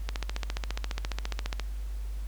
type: click train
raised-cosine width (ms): 0.2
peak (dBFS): -15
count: 23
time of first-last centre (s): 0.09-1.597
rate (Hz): 14.6
effects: added 50 Hz sine -32 dBFS peak until 2.27 s + pink hiss -55 dBFS RMS until 2.27 s